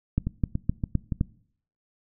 two click trains, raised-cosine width 5 ms, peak -14 / -10 dBFS, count 4 / 5, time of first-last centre 0.27-1.122 / 0.18-1.211 s, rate 3.52 / 3.88 Hz, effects noise-tail reverb RT60 0.6 s tail -22 dB re dry

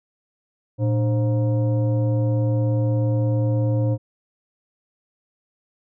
sine tone with frequency modulation, 114.6 Hz, A#2, 29 cents flat, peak -17 dBFS, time 0.78-3.98 s, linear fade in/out 50 ms, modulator 413 Hz, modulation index 0.63, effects none

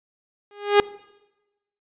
sawtooth tone with exponential growth, 409.6 Hz, G#4, 24 cents flat, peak -6 dBFS, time 0.51-0.8 s, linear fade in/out 1 ms, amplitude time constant 61 ms, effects noise-tail reverb RT60 1.0 s tail -20 dB re dry + resampled to 8000 Hz

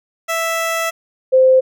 15% pulse / sine tone pair in turn, 659.3 / 519.7 Hz, E5 / C5, 0 / -12 cents, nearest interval major third, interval 412 cents, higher first, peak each -11 / -7 dBFS, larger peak second, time 0.28-0.91 / 1.32-1.61 s, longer first, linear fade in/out 20 ms, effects none

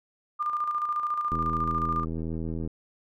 sine tone with tremolo, 1200 Hz, D6, 37 cents sharp, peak -24 dBFS, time 0.39-2.05 s, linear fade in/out 20 ms, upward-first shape square, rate 14 Hz, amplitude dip 45%
click train, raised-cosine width 3 ms, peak -21 dBFS, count 111, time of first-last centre 1.32-2.675 s, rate 81.2 Hz
effects none

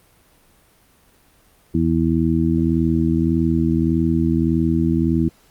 harmonic tone, 81.7 Hz, E2, 15 cents flat, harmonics 1 / 2 / 3 / 4, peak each -23 / -20 / -20 / -20 dBFS, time 1.74-5.29 s, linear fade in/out 10 ms, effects pink hiss -55 dBFS RMS until 5.5 s + Opus 32 kbps

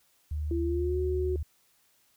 sine tone, 75.4 Hz, D2, 46 cents sharp, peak -29 dBFS, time 0.31-1.43 s, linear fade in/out 5 ms
sine tone with pitch glide, 337.4 to 367.9 Hz, E4 to F#4, +40 to -10 cents, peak -28 dBFS, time 0.51-1.36 s, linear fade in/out 2 ms, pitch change +150 cents, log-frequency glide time 0.63-0.99 s
effects white hiss -67 dBFS RMS until 2.16 s

